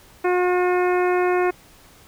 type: harmonic tone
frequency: 360 Hz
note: F#4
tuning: 47 cents flat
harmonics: 1 / 2 / 3 / 4 / 5 / 6 / 7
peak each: -18 / -24 / -28 / -30 / -32 / -34 / -35 dBFS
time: 0.24-1.51 s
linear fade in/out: 10 ms
effects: pink hiss -50 dBFS RMS until 2.07 s